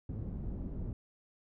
pink low-pass noise, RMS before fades -39 dBFS, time 0.09-0.93 s, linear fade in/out 2 ms, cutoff 230 Hz, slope 12 dB/octave, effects none

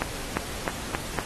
accelerating click train, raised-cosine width 0.5 ms, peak -9 dBFS, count 5, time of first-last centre 0.02-1.188 s, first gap 350 ms, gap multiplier 0.88, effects pink hiss -36 dBFS RMS until 1.25 s + AAC 32 kbps

